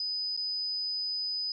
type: tone with dropouts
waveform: sine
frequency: 4996 Hz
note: D#8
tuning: 6 cents sharp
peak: -30 dBFS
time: 0-1.52 s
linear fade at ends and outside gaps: 2 ms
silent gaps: 0.366-0.374 s
effects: none